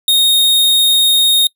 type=tone; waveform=45% pulse; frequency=3713 Hz; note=A#7; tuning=8 cents flat; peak=-8 dBFS; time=0.08-1.47 s; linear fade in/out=2 ms; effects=noise-tail reverb RT60 0.1 s tail -26 dB re dry